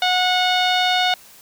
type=tone with low-pass filter; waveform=sawtooth; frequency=731 Hz; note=F#5; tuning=21 cents flat; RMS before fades=-18 dBFS; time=0.02-1.14 s; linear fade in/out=2 ms; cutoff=3700 Hz; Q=3.6; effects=white hiss -46 dBFS RMS until 1.41 s